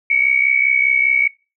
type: tone pair together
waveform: sine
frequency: 2217 / 2282 Hz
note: C#7 / C#7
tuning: 0 / +50 cents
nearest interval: minor second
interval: 50 cents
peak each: -15 dBFS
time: 0.1-1.28 s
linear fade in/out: 5 ms
effects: noise-tail reverb RT60 0.3 s tail -23 dB re dry